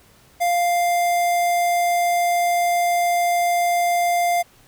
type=tone with notch filter; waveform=square; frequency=698.5 Hz; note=F5; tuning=in tune; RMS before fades=-19 dBFS; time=0.4-4.43 s; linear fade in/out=20 ms; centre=4000 Hz; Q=1.6; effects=pink hiss -53 dBFS RMS until 4.67 s

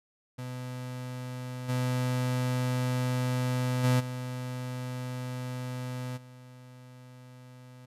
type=tone with level steps; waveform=35% pulse; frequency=126 Hz; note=B2; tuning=35 cents sharp; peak=-34 / -25 / -20 / -32 / -46 dBFS; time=0.38-7.86 s; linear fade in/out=10 ms; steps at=1.68 / 3.83 / 3.99 / 6.16 s; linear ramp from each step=20 ms; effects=resampled to 32000 Hz

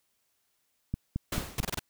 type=click train; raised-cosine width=5 ms; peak=-18 dBFS; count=4; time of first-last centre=0.94-1.601 s; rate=4.54 Hz
type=noise with exponential decay; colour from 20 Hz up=pink; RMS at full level=-30 dBFS; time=1.32-1.77 s; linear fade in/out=5 ms; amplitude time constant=97 ms
type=noise bursts; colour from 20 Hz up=pink; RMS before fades=-32 dBFS; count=5; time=1.58-1.793 s; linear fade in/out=2 ms; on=21 ms; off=27 ms
effects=white hiss -75 dBFS RMS until 1.89 s

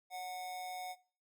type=tone with amplitude modulation; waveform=square; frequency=734 Hz; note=F#5; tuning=14 cents flat; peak=-39 dBFS; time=0.1-0.96 s; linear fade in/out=50 ms; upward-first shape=sine; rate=172 Hz; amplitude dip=45%; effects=noise-tail reverb RT60 0.4 s tail -20 dB re dry

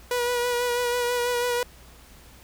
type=tone with vibrato; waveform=sawtooth; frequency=486.3 Hz; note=B4; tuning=27 cents flat; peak=-19 dBFS; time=0.11-1.63 s; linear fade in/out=2 ms; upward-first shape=sine; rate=6.1 Hz; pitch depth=24 cents each way; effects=added 60 Hz sine -51 dBFS peak until 2.43 s + pink hiss -51 dBFS RMS until 2.43 s

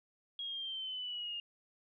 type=exponential sweep; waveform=sine; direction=down; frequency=3300 to 2821 Hz; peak=-38 dBFS; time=0.39-1.4 s; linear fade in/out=2 ms; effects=none

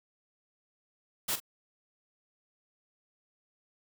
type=noise with echo; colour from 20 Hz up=white; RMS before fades=-31 dBFS; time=1.28-1.36 s; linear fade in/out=10 ms; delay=42 ms; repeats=1; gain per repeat=-12 dB; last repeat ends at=1.402 s; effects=none

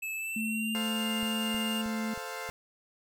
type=tone with pitch glide; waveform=square; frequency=2610 to 2814 Hz; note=E7 to F7; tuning=-18 to +12 cents; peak=-34 dBFS; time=0.02-1.82 s; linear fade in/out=10 ms; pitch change=+130 cents; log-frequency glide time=0.14-0.78 s
type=tone; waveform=sine; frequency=219.7 Hz; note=A3; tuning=2 cents flat; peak=-31 dBFS; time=0.36-2.14 s; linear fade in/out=5 ms
type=chord; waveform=15% pulse; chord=F major; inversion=first; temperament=equal; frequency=440 / 523.3 / 698.5 Hz; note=A4 / C5 / F5; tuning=0 / 0 / 0 cents; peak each=-35 / -34 / -35 dBFS; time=0.75-2.5 s; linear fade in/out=0 ms
type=click train; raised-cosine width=5 ms; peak=-35 dBFS; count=5; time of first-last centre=1.23-2.492 s; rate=3.17 Hz
effects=none

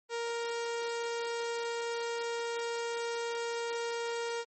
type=tone; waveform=sawtooth; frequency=467.3 Hz; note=A#4; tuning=4 cents sharp; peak=-29 dBFS; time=0.09-4.45 s; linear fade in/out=50 ms; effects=MP3 32 kbps

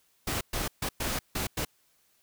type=noise bursts at uneven times; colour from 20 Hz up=pink; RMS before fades=-31 dBFS; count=6; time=0.27-0.41 / 0.53-0.68 / 0.82-0.89 / 1-1.19 / 1.35-1.47 / 1.57-1.65 s; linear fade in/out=5 ms; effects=white hiss -68 dBFS RMS until 2.22 s

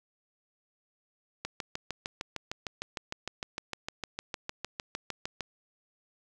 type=click train; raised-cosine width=0.2 ms; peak=-17 dBFS; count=27; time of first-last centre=1.45-5.407 s; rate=6.57 Hz; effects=none

